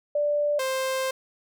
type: tone pair in turn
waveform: sine / sawtooth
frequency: 587.3 / 525 Hz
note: D5 / C5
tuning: 0 / +6 cents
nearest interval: major second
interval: 194 cents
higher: first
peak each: -21 dBFS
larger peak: neither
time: 0.15-0.59 / 0.59-1.11 s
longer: second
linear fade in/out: 5 ms
effects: none